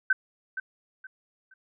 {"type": "tone with echo", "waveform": "sine", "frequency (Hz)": 1534, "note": "G6", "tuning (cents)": -38, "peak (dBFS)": -18, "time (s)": [0.1, 0.13], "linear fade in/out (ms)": 5, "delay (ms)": 470, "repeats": 3, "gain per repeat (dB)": -11, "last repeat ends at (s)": 1.54, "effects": []}